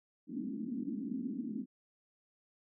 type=band-pass noise; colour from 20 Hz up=pink; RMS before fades=-39 dBFS; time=0.27-1.66 s; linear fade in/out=50 ms; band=210 to 290 Hz; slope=48 dB/octave; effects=none